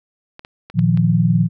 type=clicks; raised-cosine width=0.3 ms; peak=-20 dBFS; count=5; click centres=0.394 / 0.449 / 0.7 / 0.792 / 0.974 s
type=chord; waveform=sine; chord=Bb suspended fourth; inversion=none; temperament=just; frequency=116.54 / 155.39 / 174.81 Hz; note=Bb2 / Eb3 / F3; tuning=0 / -2 / +2 cents; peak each=-17 / -17 / -15 dBFS; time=0.74-1.49 s; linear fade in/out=50 ms
effects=none